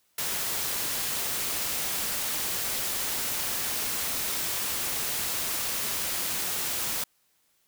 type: noise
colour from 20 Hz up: white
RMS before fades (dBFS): -30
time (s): 0.18-7.04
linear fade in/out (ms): 5
effects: white hiss -69 dBFS RMS until 7.67 s